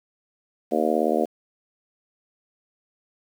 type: harmonic tone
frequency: 77.9 Hz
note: D#2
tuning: 3 cents sharp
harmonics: 3 / 4 / 5 / 6 / 7 / 8 / 9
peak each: -27 / -27 / -27 / -27 / -27 / -27 / -27 dBFS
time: 0.71-1.26 s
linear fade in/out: 20 ms
effects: 8-bit